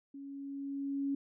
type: tone with level ramp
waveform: sine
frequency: 277.8 Hz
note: C#4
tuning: 4 cents sharp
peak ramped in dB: -44 to -30 dBFS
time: 0.14-1.15 s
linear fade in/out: 5 ms
effects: none